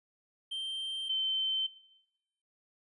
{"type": "tone pair in turn", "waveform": ["triangle", "sine"], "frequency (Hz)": [3140, 3091], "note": ["G7", "G7"], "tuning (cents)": [2, -25], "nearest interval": "unison", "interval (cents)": 27, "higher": "first", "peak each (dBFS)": [-33, -28], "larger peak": "second", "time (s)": [[0.51, 1.09], [1.09, 1.67]], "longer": "neither", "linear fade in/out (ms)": 10, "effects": ["noise-tail reverb RT60 0.9 s tail -20 dB re dry", "resampled to 24000 Hz"]}